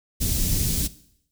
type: band-stop noise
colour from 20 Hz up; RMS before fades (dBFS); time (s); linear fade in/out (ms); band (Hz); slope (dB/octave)
pink; -23; 0.2-0.88; 20; 210 to 5500; 12
effects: noise-tail reverb RT60 0.7 s tail -17 dB re dry